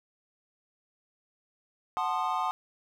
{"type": "chord", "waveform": "triangle", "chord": "F# diminished seventh", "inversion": "none", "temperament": "equal with one note detuned", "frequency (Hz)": [740, 880, 1046.5, 1228.1], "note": ["F#5", "A5", "C6", "Eb6"], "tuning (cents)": [0, 0, 0, -23], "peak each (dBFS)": -31, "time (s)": [1.97, 2.51], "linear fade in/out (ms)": 0, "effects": []}